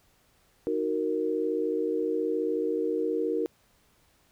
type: chord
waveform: sine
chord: D# minor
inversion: none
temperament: equal with one note detuned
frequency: 311.1 / 370 / 464.3 Hz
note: D#4 / F#4 / A#4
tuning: 0 / 0 / -7 cents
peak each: -31 / -31 / -28 dBFS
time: 0.67-3.46 s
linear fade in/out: 0 ms
effects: pink hiss -65 dBFS RMS until 4.31 s